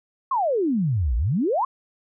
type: exponential two-way sweep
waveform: sine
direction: down then up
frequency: 1122 to 53.3 to 1122 Hz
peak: -19 dBFS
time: 0.31-1.65 s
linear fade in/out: 5 ms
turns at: 1.16 s
effects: none